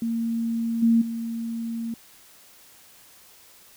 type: tone with level steps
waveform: sine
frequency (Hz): 229.7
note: A#3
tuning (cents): -25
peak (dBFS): -23 / -15 / -27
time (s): 0.02-1.94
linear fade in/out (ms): 2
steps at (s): 0.82 / 1.01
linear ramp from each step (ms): 10
effects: white hiss -52 dBFS RMS until 3.76 s